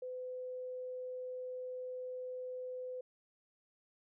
sine tone, 506 Hz, B4, 42 cents sharp, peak -40 dBFS, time 0.02-3.01 s, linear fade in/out 5 ms, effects none

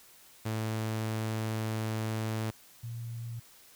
sawtooth / sine tone pair in turn, 110 / 116.54 Hz, A2 / A#2, 0 / 0 cents, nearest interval minor second, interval 100 cents, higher second, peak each -27 / -36 dBFS, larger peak first, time 0.45-2.51 / 2.83-3.4 s, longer first, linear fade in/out 10 ms, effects white hiss -57 dBFS RMS until 3.75 s

